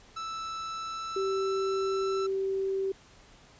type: tone with pitch glide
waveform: 45% pulse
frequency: 1318.5 to 1330.7 Hz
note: E6 to E6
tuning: 0 to +16 cents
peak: -34 dBFS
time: 0.16-2.27 s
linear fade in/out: 10 ms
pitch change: +16 cents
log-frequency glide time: 0.64-1.75 s
type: tone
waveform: sine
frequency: 386.8 Hz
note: G4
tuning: 23 cents flat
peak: -27 dBFS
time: 1.16-2.92 s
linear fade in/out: 5 ms
effects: pink hiss -56 dBFS RMS until 3.59 s + resampled to 16000 Hz